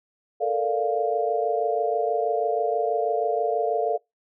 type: chord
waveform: sine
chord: Bb major seventh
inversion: third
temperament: equal with one note detuned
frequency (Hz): 440 / 466.2 / 590.7 / 698.5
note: A4 / Bb4 / D5 / F5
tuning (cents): 0 / 0 / +10 / 0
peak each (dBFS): -26 / -28 / -29 / -25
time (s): 0.4-3.98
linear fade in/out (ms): 20
effects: noise-tail reverb RT60 0.2 s tail -26 dB re dry